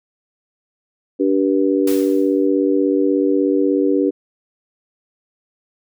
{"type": "harmonic tone", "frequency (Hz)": 96.5, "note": "G2", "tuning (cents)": -27, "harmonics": [3, 4, 5], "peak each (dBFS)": [-16, -18, -20], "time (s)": [1.19, 4.11], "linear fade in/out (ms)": 20}
{"type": "noise with exponential decay", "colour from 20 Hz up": "white", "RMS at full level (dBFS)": -27, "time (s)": [1.87, 2.47], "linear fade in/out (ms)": 5, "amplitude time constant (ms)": 130}
{"effects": []}